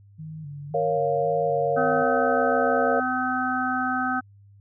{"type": "tone with vibrato", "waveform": "sine", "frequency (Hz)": 150.2, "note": "D3", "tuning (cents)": 39, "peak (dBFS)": -34, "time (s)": [0.18, 2.04], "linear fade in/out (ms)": 20, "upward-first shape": "square", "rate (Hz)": 1.9, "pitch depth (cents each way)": 73}
{"type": "chord", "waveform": "sine", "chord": "Bb minor", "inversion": "none", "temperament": "equal", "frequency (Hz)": [466.2, 554.4, 698.5], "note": ["Bb4", "Db5", "F5"], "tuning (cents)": [0, 0, 0], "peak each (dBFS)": -25, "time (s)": [0.74, 3], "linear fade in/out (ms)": 5}
{"type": "harmonic tone", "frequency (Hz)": 254.9, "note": "C4", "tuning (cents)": -45, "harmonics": [1, 3, 5, 6], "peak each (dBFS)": [-28, -28, -28, -28], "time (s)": [1.76, 4.21], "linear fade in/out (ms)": 20}
{"effects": ["added 100 Hz sine -49 dBFS peak until 4.6 s"]}